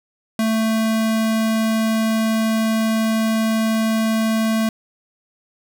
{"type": "tone", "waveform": "square", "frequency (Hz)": 221.8, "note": "A3", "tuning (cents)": 14, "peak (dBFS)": -17, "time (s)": [0.39, 4.69], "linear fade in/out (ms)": 2, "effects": []}